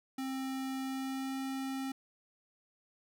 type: tone with pitch glide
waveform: square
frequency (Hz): 264.9 to 267.1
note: C4 to C4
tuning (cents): +22 to +36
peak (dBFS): -36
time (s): 0.18-1.92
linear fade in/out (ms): 5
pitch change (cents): +14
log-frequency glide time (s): 0.8-1.38
effects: none